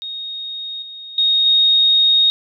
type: tone with level steps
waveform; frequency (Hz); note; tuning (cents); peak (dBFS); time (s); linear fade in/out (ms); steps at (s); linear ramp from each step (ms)
sine; 3729; A#7; 0; -25 / -31 / -12 / -10; 0.02-2.3; 0; 0.82 / 1.18 / 1.46; 2
effects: none